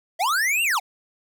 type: linear two-way sweep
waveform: square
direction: up then down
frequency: 622.3 to 2838 to 667 Hz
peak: -20 dBFS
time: 0.19-0.8 s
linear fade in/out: 20 ms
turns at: 0.63 s
effects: none